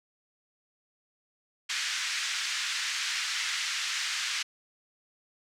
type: band-pass noise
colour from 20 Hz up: pink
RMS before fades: -32 dBFS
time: 1.69-4.43 s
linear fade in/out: 10 ms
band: 1600 to 6900 Hz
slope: 24 dB/octave
effects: none